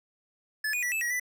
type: tone with pitch steps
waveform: square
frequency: 1727 / 2463 / 1951 / 2624 / 1908 / 1985 Hz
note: A6 / D#7 / B6 / E7 / A#6 / B6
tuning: -33 / -18 / -22 / -9 / +40 / +8 cents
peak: -28 dBFS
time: 0.64-1.198 s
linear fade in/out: 5 ms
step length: 93 ms
effects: none